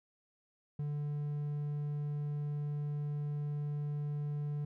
triangle tone, 146.83 Hz, D3, in tune, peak -32 dBFS, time 0.79-4.65 s, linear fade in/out 5 ms, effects none

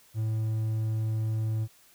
triangle tone, 110 Hz, A2, in tune, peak -24 dBFS, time 0.14-1.68 s, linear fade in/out 50 ms, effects white hiss -59 dBFS RMS until 1.94 s

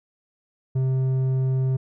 square tone with low-pass filter, 131.1 Hz, C3, 4 cents sharp, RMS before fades -22 dBFS, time 0.75-1.77 s, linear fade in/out 10 ms, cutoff 340 Hz, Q 0.51, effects none

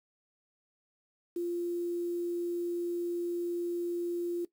sine tone with quantisation, 346.9 Hz, F4, 12 cents flat, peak -30 dBFS, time 1.36-4.45 s, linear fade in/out 5 ms, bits 9, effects noise-tail reverb RT60 0.1 s tail -17 dB re dry

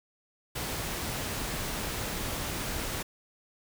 pink noise, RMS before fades -34 dBFS, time 0.55-3.03 s, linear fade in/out 10 ms, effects none

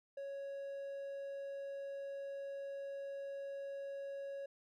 triangle tone, 554.4 Hz, C#5, in tune, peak -40 dBFS, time 0.17-4.46 s, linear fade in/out 5 ms, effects none

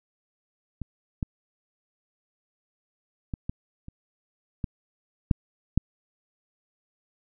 clicks, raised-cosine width 5 ms, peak -21 / -15 / -18 / -17 / -28 / -16 / -6 / -7 dBFS, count 8, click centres 0.817 / 1.228 / 3.338 / 3.495 / 3.884 / 4.642 / 5.312 / 5.776 s, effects none

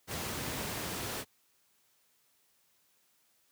pink noise, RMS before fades -37 dBFS, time 0.07-1.25 s, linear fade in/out 50 ms, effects white hiss -71 dBFS RMS until 3.51 s + high-pass 80 Hz 12 dB/octave

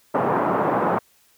white band-pass noise, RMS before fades -21 dBFS, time 0.14-0.99 s, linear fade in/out 10 ms, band 140 to 1100 Hz, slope 24 dB/octave, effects white hiss -59 dBFS RMS until 1.37 s

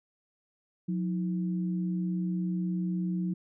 sine tone pair together, 180 / 320.7 Hz, F#3 / E4, -47 / -48 cents, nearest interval minor seventh, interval 999 cents, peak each -28 / -38 dBFS, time 0.88-3.34 s, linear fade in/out 10 ms, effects none

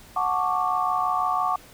sine chord, D major seventh, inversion first, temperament equal with one note detuned, 734.5 / 880 / 1108.7 / 1174.7 Hz, F#5 / A5 / C#6 / D6, -13 / 0 / 0 / 0 cents, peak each -26 / -30 / -26 / -26 dBFS, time 0.16-1.56 s, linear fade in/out 5 ms, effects pink hiss -49 dBFS RMS until 1.73 s

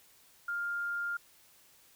sine tone, 1403 Hz, F6, 8 cents sharp, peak -32 dBFS, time 0.48-1.17 s, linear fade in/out 5 ms, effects white hiss -62 dBFS RMS until 1.95 s

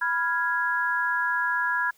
sine chord, F diminished, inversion second, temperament equal, 987.8 / 1396.9 / 1661.2 Hz, Cb6 / F6 / Ab6, 0 / 0 / 0 cents, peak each -28 / -29 / -25 dBFS, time 0.01-1.91 s, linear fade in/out 10 ms, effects white hiss -61 dBFS RMS until 1.97 s

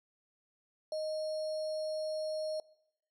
sine tone with sample-and-hold, 622.3 Hz, D#5, in tune, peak -33 dBFS, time 0.92-2.6 s, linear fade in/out 2 ms, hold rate 4900 Hz, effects noise-tail reverb RT60 0.8 s tail -22 dB re dry + low-pass 8000 Hz 12 dB/octave

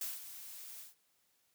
blue noise with ADSR envelope, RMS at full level -38 dBFS, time 0.01-0.95 s, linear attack 3 ms, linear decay 180 ms, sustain -11 dB, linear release 150 ms, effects white hiss -75 dBFS RMS until 1.54 s + high-pass 60 Hz 12 dB/octave

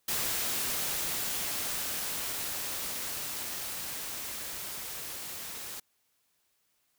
white noise with level ramp, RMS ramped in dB -31 to -41 dBFS, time 0.08-5.8 s, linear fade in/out 5 ms, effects white hiss -74 dBFS RMS until 6.98 s

